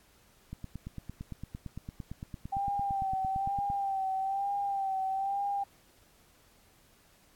click train, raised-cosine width 5 ms, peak -27 dBFS, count 29, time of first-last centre 0.53-3.701 s, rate 8.83 Hz
sine tone with vibrato, 784 Hz, G5, in tune, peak -29 dBFS, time 2.52-5.64 s, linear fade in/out 10 ms, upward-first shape sine, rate 1.1 Hz, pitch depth 46 cents each way
effects pink hiss -63 dBFS RMS until 7.35 s + AAC 64 kbps

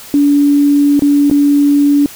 sine tone with dropouts, 287 Hz, D4, 40 cents flat, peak -6 dBFS, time 0.14-2.06 s, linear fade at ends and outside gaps 1 ms, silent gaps 0.994-1.021 / 1.299-1.312 s, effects white hiss -33 dBFS RMS until 2.15 s

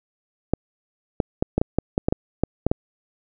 clicks, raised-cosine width 2 ms, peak -5 dBFS, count 12, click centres 0.536 / 1.202 / 1.425 / 1.58 / 1.615 / 1.786 / 1.979 / 2.085 / 2.125 / 2.436 / 2.666 / 2.715 s, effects none

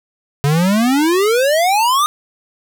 square exponential sweep, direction up, 138.59 to 1244.5 Hz, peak -12 dBFS, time 0.44-2.06 s, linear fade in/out 0 ms, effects none

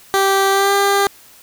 15% pulse tone with pitch glide, 390.4 to 399.1 Hz, G4 to G4, -7 to +31 cents, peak -6 dBFS, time 0.14-1.07 s, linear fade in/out 0 ms, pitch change +38 cents, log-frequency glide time 0.51-0.73 s, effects white hiss -45 dBFS RMS until 1.42 s

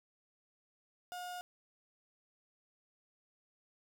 35% pulse tone, 717 Hz, F5, 45 cents sharp, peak -40 dBFS, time 1.12-1.41 s, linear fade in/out 0 ms, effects none

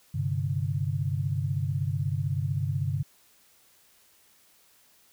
sine chord, G suspended fourth, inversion none, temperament equal, 98 / 130.81 / 146.83 Hz, G2 / C3 / D3, 0 / 0 / 0 cents, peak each -30 dBFS, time 0.14-3.03 s, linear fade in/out 10 ms, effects white hiss -61 dBFS RMS until 5.12 s

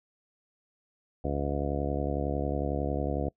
harmonic tone, 71 Hz, C#2, 42 cents sharp, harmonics 1 / 2 / 3 / 4 / 5 / 6 / 7 / 8 / 9 / 10, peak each -33 / -35 / -39 / -35 / -38 / -39 / -36 / -43 / -38 / -40 dBFS, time 1.24-3.29 s, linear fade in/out 5 ms, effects noise-tail reverb RT60 0.1 s tail -24 dB re dry

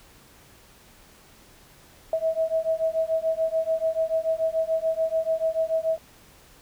sine beating tone pair, 643 / 649.9 Hz, E5 / E5, -43 / -25 cents, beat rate 6.9 Hz, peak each -25 dBFS, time 2.13-5.98 s, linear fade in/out 2 ms, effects pink hiss -53 dBFS RMS until 6.61 s

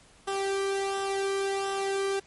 sawtooth tone with flanger, 392 Hz, G4, in tune, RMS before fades -29 dBFS, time 0.27-2.2 s, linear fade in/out 10 ms, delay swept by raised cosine 0.44 to 1.14 ms, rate 1.4 Hz, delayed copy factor -0.65, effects pink hiss -57 dBFS RMS until 2.26 s + MP3 48 kbps

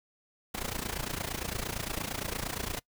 pink noise with amplitude modulation, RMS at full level -32 dBFS, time 0.54-2.8 s, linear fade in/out 10 ms, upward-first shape sine, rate 28.7 Hz, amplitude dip 85%, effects noise-tail reverb RT60 0.1 s tail -23 dB re dry

